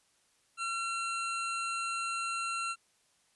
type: tone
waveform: 25% pulse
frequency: 1360 Hz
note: F6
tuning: 46 cents flat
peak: -29 dBFS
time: 0.57-2.76 s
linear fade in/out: 50 ms
effects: white hiss -70 dBFS RMS until 3.35 s + resampled to 24000 Hz